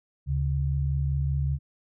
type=tone pair together; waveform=sine; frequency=73.42 / 138.59 Hz; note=D2 / C#3; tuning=0 / 0 cents; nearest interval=major seventh; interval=1100 cents; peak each=-26 dBFS; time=0.26-1.59 s; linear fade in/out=50 ms; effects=none